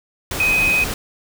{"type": "tone in noise", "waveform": "sine", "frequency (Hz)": 2512, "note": "D#7", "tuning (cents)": 16, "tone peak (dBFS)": -14, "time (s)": [0.4, 0.84], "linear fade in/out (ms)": 2, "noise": "pink", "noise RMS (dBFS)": -25, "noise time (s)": [0.31, 0.94], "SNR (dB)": 8, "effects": []}